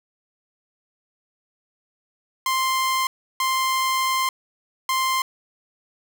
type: tone bursts at uneven times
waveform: sawtooth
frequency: 1048 Hz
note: C6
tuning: 2 cents sharp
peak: -16 dBFS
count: 3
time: 2.46-3.07 / 3.4-4.29 / 4.89-5.22 s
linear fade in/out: 2 ms
effects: none